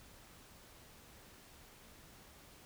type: silence
effects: pink hiss -59 dBFS RMS until 2.65 s